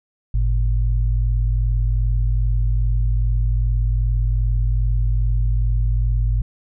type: tone pair together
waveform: sine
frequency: 50.2 / 112.7 Hz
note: G1 / A2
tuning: +42 / +42 cents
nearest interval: octave + major second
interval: 1400 cents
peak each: -16 / -22 dBFS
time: 0.34-6.42 s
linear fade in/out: 5 ms
effects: none